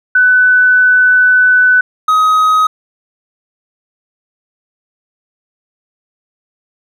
sine / triangle tone pair in turn, 1499 / 1261.8 Hz, F#6 / D#6, +22 / +24 cents, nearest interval minor third, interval 298 cents, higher first, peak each -5 dBFS, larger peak neither, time 0.15-1.81 / 2.08-2.67 s, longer first, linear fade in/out 5 ms, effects none

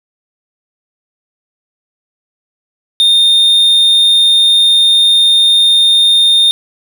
triangle tone, 3649 Hz, A#7, 38 cents flat, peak -4 dBFS, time 3-6.51 s, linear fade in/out 0 ms, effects none

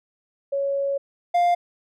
sine / triangle tone pair in turn, 556 / 700.5 Hz, C#5 / F5, +5 / +5 cents, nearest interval major third, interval 400 cents, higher second, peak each -21 / -14 dBFS, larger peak second, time 0.52-0.98 / 1.34-1.55 s, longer first, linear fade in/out 10 ms, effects none

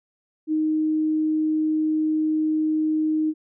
sine tone, 311.1 Hz, D#4, in tune, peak -19 dBFS, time 0.47-3.34 s, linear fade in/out 50 ms, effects none

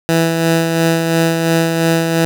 15% pulse tone with tremolo, 164.81 Hz, E3, in tune, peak -4 dBFS, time 0.09-2.25 s, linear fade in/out 0 ms, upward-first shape sine, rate 2.9 Hz, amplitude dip 40%, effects none

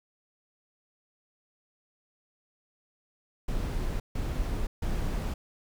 brown noise bursts, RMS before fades -30 dBFS, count 3, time 3.48-5.34 s, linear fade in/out 5 ms, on 520 ms, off 150 ms, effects none

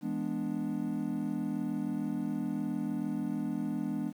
triangle chord, E dominant seventh, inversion none, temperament equal, 164.81 / 207.7 / 246.9 / 293.7 Hz, E3 / G#3 / B3 / D4, 0 / 0 / 0 / 0 cents, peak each -38 / -34 / -34 / -34 dBFS, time 0.01-4.13 s, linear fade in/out 50 ms, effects 10-bit

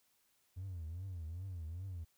triangle tone with vibrato, 87.31 Hz, F2, in tune, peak -38 dBFS, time 0.56-2.05 s, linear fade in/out 20 ms, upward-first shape triangle, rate 2.5 Hz, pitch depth 220 cents each way, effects tanh soft clip ceiling -37 dBFS + white hiss -75 dBFS RMS until 2.17 s

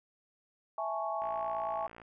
sine chord, A major seventh, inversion second, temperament equal, 659.3 / 830.6 / 880 / 1108.7 Hz, E5 / G#5 / A5 / C#6, 0 / 0 / 0 / 0 cents, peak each -36 / -37 / -42 / -38 dBFS, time 0.78-1.87 s, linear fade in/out 2 ms
click train, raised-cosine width 0.5 ms, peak -34 dBFS, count 47, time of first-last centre 1.22-2.017 s, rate 57.7 Hz
effects none

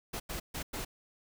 pink noise bursts at uneven times, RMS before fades -38 dBFS, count 4, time 0.13-0.2 / 0.29-0.4 / 0.54-0.63 / 0.73-0.85 s, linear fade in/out 10 ms, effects none

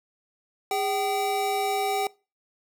square tone pair together, 408.2 / 770.6 Hz, G#4 / G5, -30 / -30 cents, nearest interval major seventh, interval 1100 cents, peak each -30 / -26 dBFS, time 0.71-2.07 s, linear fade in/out 2 ms, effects noise-tail reverb RT60 0.3 s tail -22 dB re dry

